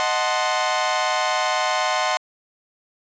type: chord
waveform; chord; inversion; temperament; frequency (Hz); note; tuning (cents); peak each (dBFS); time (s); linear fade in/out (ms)
sawtooth; D# diminished seventh; none; equal; 622.3 / 740 / 880 / 1046.5; D#5 / F#5 / A5 / C6; 0 / 0 / 0 / 0; -22 / -20 / -24 / -20; 0-2.17; 0
effects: resampled to 16000 Hz